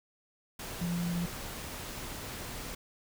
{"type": "tone in noise", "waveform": "sine", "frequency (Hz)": 173.2, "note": "F3", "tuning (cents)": -14, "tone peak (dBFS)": -30, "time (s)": [0.81, 1.26], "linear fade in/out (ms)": 5, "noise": "pink", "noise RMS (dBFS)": -41, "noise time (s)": [0.59, 2.75], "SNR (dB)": 8, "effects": []}